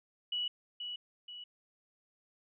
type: tone with echo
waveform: sine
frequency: 2939 Hz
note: F#7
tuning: 12 cents flat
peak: -32 dBFS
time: 0.32-0.48 s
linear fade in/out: 5 ms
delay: 480 ms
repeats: 2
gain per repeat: -6 dB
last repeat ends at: 1.44 s
effects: none